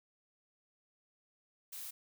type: noise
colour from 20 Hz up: blue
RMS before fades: -45 dBFS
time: 1.72-1.91 s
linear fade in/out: 10 ms
effects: none